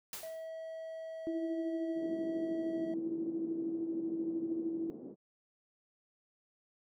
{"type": "noise with exponential decay", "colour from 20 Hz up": "white", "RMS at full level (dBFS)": -40, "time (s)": [0.13, 0.49], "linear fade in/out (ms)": 2, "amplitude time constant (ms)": 78}
{"type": "tone", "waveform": "triangle", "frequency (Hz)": 647, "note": "E5", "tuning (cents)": -32, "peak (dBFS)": -39, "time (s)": [0.23, 2.94], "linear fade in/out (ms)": 2}
{"type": "tone with tremolo", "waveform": "sine", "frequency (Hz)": 329.6, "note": "E4", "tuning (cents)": 0, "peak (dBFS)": -32, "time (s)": [1.27, 4.9], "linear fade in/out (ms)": 0, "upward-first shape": "sine", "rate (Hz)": 13, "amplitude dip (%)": 40}
{"type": "band-pass noise", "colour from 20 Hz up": "white", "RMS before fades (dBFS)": -47, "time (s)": [1.95, 5.16], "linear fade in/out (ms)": 50, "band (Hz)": [200, 360], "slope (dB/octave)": 24}
{"effects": []}